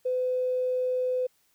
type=tone with tanh clipping; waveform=triangle; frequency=506 Hz; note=B4; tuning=42 cents sharp; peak=-24 dBFS; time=0.05-1.27 s; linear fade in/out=10 ms; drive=3 dB; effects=white hiss -68 dBFS RMS until 1.54 s